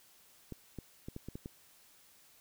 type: clicks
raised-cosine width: 3 ms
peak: -29 dBFS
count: 7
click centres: 0.523 / 0.787 / 1.085 / 1.164 / 1.286 / 1.355 / 1.459 s
effects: white hiss -63 dBFS RMS until 2.4 s